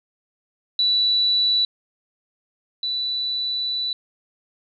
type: tone pair in turn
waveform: sine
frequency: 3951 / 3967 Hz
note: B7 / B7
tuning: 0 / +7 cents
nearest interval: unison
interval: 7 cents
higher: second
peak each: -16 / -22 dBFS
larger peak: first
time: 0.79-1.65 / 2.83-3.93 s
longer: second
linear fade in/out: 2 ms
effects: none